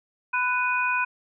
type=tone cluster; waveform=sine; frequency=999 / 1485 / 2482 Hz; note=B5 / F#6 / D#7; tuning=+20 / +6 / -5 cents; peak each=-26 dBFS; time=0.33-1.05 s; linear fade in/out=10 ms; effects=none